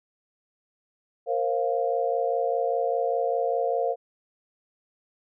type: chord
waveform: sine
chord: Bb suspended second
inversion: none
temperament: equal with one note detuned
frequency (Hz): 466.2 / 531.2 / 698.5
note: Bb4 / C5 / F5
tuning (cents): 0 / +26 / 0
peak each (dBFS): -27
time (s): 1.26-3.96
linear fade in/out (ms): 50
effects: none